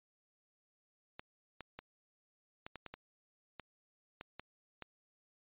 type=clicks; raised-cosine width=0.3 ms; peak=-29 dBFS; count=11; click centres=1.195 / 1.607 / 1.79 / 2.665 / 2.757 / 2.863 / 2.94 / 3.597 / 4.211 / 4.396 / 4.823 s; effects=resampled to 8000 Hz